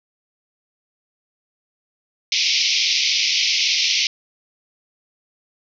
white band-pass noise, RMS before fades -19 dBFS, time 2.32-4.07 s, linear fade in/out 2 ms, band 2100 to 5900 Hz, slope 96 dB/octave, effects none

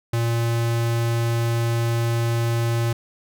square tone, 116.54 Hz, A#2, in tune, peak -20 dBFS, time 0.13-2.93 s, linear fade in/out 5 ms, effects none

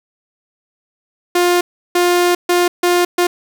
sawtooth tone bursts at uneven times, 353.1 Hz, F4, 19 cents sharp, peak -7 dBFS, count 5, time 1.35-1.61 / 1.95-2.35 / 2.49-2.68 / 2.83-3.05 / 3.18-3.27 s, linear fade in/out 5 ms, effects 7-bit

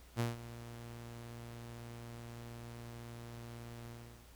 sawtooth tone with ADSR envelope, 117.7 Hz, A#2, 17 cents sharp, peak -27 dBFS, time 0.16-4.3 s, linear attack 39 ms, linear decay 160 ms, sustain -16 dB, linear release 420 ms, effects added 60 Hz sine -58 dBFS peak until 4.35 s + pink hiss -62 dBFS RMS until 4.35 s

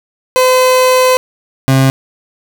30% pulse tone pair in turn, 511 / 133.56 Hz, C5 / C3, -41 / +36 cents, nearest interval octave + major seventh, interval 2323 cents, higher first, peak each -4 dBFS, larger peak neither, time 0.36-1.17 / 1.68-1.9 s, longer first, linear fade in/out 0 ms, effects none

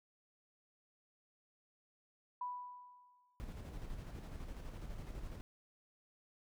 sine tone with exponential decay, 987.8 Hz, B5, in tune, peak -37 dBFS, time 2.41-3.43 s, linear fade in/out 5 ms, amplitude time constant 220 ms
brown noise with tremolo, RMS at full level -45 dBFS, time 3.4-5.41 s, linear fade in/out 0 ms, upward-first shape square, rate 12 Hz, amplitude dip 35%
effects none

